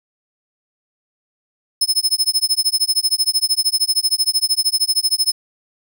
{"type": "tone with tremolo", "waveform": "sawtooth", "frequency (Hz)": 5200, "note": "E8", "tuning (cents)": -24, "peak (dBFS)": -9, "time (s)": [1.81, 5.32], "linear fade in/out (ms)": 5, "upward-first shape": "sine", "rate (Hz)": 13, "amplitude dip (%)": 100, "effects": []}